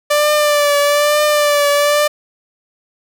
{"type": "tone with vibrato", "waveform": "sawtooth", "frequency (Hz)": 587.3, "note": "D5", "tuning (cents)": 0, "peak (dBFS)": -7, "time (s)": [0.1, 2.08], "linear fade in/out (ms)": 10, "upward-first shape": "triangle", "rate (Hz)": 1.1, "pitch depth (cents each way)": 41, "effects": []}